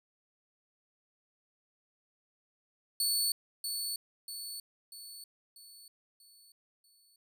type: tone with echo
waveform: 20% pulse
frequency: 4444 Hz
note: C#8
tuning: 4 cents sharp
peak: -22 dBFS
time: 3-3.32 s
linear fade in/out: 2 ms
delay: 640 ms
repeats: 6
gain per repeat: -6 dB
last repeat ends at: 7.16 s
effects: none